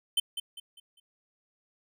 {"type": "tone with echo", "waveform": "square", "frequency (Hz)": 3086, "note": "G7", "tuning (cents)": -28, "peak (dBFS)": -23, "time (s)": [0.17, 0.2], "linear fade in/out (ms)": 5, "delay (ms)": 200, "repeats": 4, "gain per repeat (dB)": -9, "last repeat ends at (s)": 1, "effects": []}